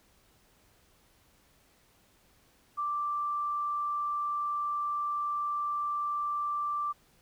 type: tone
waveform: sine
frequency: 1174.7 Hz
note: D6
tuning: in tune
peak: -29 dBFS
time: 2.77-6.93 s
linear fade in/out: 20 ms
effects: pink hiss -65 dBFS RMS until 7.21 s